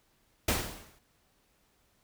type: noise with exponential decay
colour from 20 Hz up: pink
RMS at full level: -25 dBFS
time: 0.48-0.99 s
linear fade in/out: 5 ms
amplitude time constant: 110 ms
effects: pink hiss -70 dBFS RMS until 2.03 s